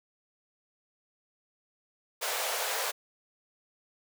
pink high-pass noise, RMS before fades -32 dBFS, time 2.21-2.92 s, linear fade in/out 20 ms, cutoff 460 Hz, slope 48 dB/octave, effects none

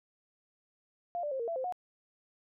sine tone with pitch steps, 698 / 589 / 531 / 465 / 670 / 519 / 725 Hz, F5 / D5 / C5 / A#4 / E5 / C5 / F#5, -1 / +5 / +25 / -4 / +28 / -14 / -35 cents, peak -32 dBFS, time 1.15-1.724 s, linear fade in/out 0 ms, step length 82 ms, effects none

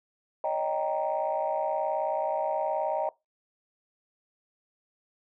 sine chord, Eb dominant seventh, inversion third, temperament equal with one note detuned, 563.4 / 622.3 / 784 / 932.3 Hz, Db5 / Eb5 / G5 / Bb5, +28 / 0 / 0 / 0 cents, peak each -33 / -29 / -31 / -32 dBFS, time 0.44-3.09 s, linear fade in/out 2 ms, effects noise-tail reverb RT60 0.2 s tail -21 dB re dry + tanh soft clip ceiling -18 dBFS

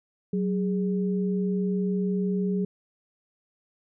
sine tone pair together, 186.8 / 412.6 Hz, F#3 / G#4, +17 / -11 cents, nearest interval octave + major second, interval 1372 cents, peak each -24 / -30 dBFS, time 0.33-2.65 s, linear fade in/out 5 ms, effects none

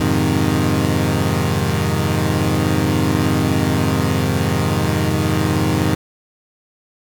20% pulse chord, F minor seventh, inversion none, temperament equal, 87.31 / 103.83 / 130.81 / 155.56 Hz, F2 / Ab2 / C3 / Eb3, 0 / 0 / 0 / 0 cents, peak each -16 dBFS, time 0-5.95 s, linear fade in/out 5 ms, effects none

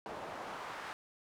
pink noise with band-pass filter sweep, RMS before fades -44 dBFS, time 0.06-0.93 s, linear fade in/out 0 ms, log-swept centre 670 to 1300 Hz, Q 1.2, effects none

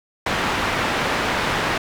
white low-pass noise, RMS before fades -22 dBFS, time 0.26-1.78 s, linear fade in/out 5 ms, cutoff 2000 Hz, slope 12 dB/octave, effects none

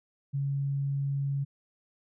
sine tone, 139.3 Hz, C#3, 9 cents sharp, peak -27 dBFS, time 0.33-1.45 s, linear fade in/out 20 ms, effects none

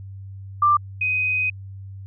sine tone pair in turn, 1183 / 2507 Hz, D6 / D#7, +12 / +12 cents, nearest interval octave + minor second, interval 1300 cents, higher second, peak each -13 / -19 dBFS, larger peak first, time 0.62-0.77 / 1.01-1.5 s, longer second, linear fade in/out 5 ms, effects added 97 Hz sine -34 dBFS peak until 2.06 s

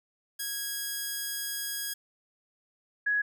5% pulse / sine tone pair in turn, 1650 / 1673 Hz, G#6 / G#6, -12 / +12 cents, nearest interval unison, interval 24 cents, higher second, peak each -21 / -24 dBFS, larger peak first, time 0.39-1.94 / 3.06-3.22 s, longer first, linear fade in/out 10 ms, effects none

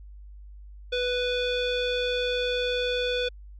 square tone with low-pass filter, 494.6 Hz, B4, 3 cents sharp, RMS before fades -27 dBFS, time 0.92-3.29 s, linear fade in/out 10 ms, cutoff 3500 Hz, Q 4, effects added 50 Hz sine -42 dBFS peak until 3.59 s

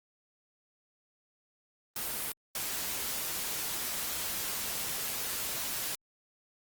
white noise bursts at uneven times, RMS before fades -35 dBFS, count 2, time 1.96-2.32 / 2.55-5.95 s, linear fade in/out 2 ms, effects Opus 32 kbps

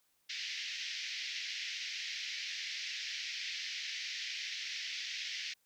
pink band-pass noise, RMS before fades -41 dBFS, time 0.29-5.54 s, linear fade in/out 10 ms, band 1900 to 5800 Hz, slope 48 dB/octave, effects white hiss -75 dBFS RMS until 5.65 s

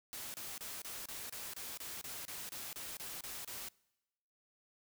white noise bursts, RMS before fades -45 dBFS, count 15, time 0.13-3.686 s, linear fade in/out 0 ms, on 210 ms, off 29 ms, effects noise-tail reverb RT60 1.0 s tail -25 dB re dry

